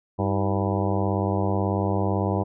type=harmonic tone with a mistuned harmonic; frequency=98.1 Hz; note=G2; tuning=2 cents sharp; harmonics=1 / 2 / 3 / 4 / 5 / 6 / 7 / 8 / 9 / 10; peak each=-25 / -28 / -30 / -31 / -32 / -33 / -33 / -34 / -35 / -35 dBFS; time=0.18-2.44 s; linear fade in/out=20 ms; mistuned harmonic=3; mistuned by=+110 cents; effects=none